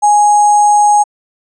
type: tone with sample-and-hold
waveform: sine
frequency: 830.6 Hz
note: G#5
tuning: in tune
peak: -5 dBFS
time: 0.02-1.04 s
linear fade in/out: 20 ms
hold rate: 7350 Hz
effects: resampled to 22050 Hz